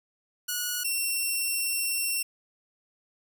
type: tone pair in turn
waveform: 5% pulse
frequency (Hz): 1458 / 2716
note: F#6 / F7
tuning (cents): -26 / -49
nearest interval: major seventh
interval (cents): 1077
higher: second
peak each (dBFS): -17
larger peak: neither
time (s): 0.48-0.84 / 0.84-2.23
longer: second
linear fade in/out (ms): 10
effects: none